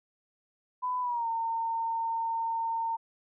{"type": "tone with pitch glide", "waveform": "sine", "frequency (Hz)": [1000, 911.7], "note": ["B5", "A#5"], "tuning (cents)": [21, -39], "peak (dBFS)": -28, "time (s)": [0.82, 2.97], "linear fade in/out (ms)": 20, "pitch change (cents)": -160, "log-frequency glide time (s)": [1.01, 1.28], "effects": []}